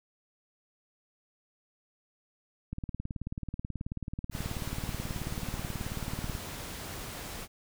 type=click train; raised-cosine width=5 ms; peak=-23 dBFS; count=68; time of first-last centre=2.73-6.352 s; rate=18.5 Hz
type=noise; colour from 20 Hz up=pink; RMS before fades=-41 dBFS; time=4.31-7.48 s; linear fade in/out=50 ms
effects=none